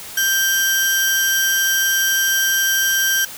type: tone pair together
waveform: 30% pulse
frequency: 1572 / 5763 Hz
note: G6 / F#8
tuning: +4 / -47 cents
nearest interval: octave + minor seventh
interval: 2249 cents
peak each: -14 / -16 dBFS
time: 0.17-3.25 s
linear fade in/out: 5 ms
effects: white hiss -34 dBFS RMS until 3.37 s